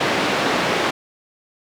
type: band-pass noise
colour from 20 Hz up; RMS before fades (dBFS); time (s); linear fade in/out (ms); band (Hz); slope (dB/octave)
pink; -20; 0-0.91; 10; 270 to 3300; 12
effects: none